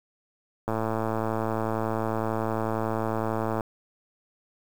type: click train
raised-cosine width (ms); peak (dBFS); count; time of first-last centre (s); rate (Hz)
1; -14; 326; 0.68-3.608; 111
effects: 7-bit